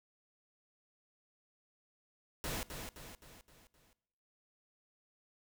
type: noise with echo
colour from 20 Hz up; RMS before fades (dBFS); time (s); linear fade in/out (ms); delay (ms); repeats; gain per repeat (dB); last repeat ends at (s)
pink; -39; 2.44-2.63; 0; 260; 5; -6; 3.93
effects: noise-tail reverb RT60 1.0 s tail -21 dB re dry